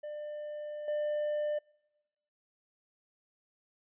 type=tone with level steps; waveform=triangle; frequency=597 Hz; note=D5; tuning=28 cents sharp; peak=-36 / -28 dBFS; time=0.03-1.59 s; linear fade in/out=10 ms; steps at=0.88 s; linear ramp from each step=2 ms; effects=noise-tail reverb RT60 1.0 s tail -26 dB re dry + resampled to 8000 Hz